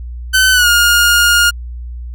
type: tone with pitch glide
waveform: sawtooth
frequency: 1523 to 1421 Hz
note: F#6 to F6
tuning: +50 to +30 cents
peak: -4 dBFS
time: 0.33-1.51 s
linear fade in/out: 20 ms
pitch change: -120 cents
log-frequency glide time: 0.52-0.68 s
effects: added 60 Hz sine -23 dBFS peak until 2.14 s